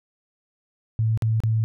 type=tone with dropouts; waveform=sine; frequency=111.2 Hz; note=A2; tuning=19 cents sharp; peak=-18 dBFS; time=0.99-1.64 s; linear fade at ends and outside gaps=0 ms; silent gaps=1.175-1.222 / 1.403-1.436 s; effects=none